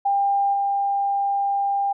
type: tone with level steps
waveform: sine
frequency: 798 Hz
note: G5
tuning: 31 cents sharp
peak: -17 / -19 dBFS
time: 0.05-1.93 s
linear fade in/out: 10 ms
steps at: 0.53 s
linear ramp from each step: 10 ms
effects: none